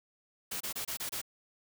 white noise bursts, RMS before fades -37 dBFS, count 6, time 0.51-1.216 s, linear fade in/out 10 ms, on 96 ms, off 26 ms, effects none

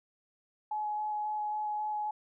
sine tone with vibrato, 846 Hz, G#5, 32 cents sharp, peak -31 dBFS, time 0.71-2.11 s, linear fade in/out 5 ms, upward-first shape square, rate 3.7 Hz, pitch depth 8 cents each way, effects none

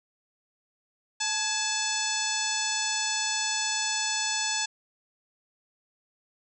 harmonic tone with a mistuned harmonic, 871 Hz, A5, 18 cents flat, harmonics 1 / 2 / 3 / 4 / 5 / 6 / 7 / 8 / 9, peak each -35 / -35 / -35 / -35 / -35 / -35 / -35 / -35 / -35 dBFS, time 1.2-4.66 s, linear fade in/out 10 ms, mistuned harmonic 2, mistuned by -69 cents, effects none

